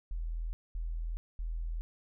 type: tone bursts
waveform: sine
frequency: 41.11 Hz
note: E1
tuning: 4 cents flat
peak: -33 dBFS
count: 3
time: 0.11-1.81 s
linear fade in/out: 0 ms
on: 420 ms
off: 220 ms
effects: none